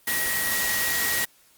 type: tone in noise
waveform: sine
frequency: 1904 Hz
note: A#6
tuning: 36 cents sharp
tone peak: -27 dBFS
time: 0.07-1.25 s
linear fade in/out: 5 ms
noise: white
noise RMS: -26 dBFS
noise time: 0.07-1.25 s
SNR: -4 dB
effects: white hiss -58 dBFS RMS until 1.57 s + Opus 32 kbps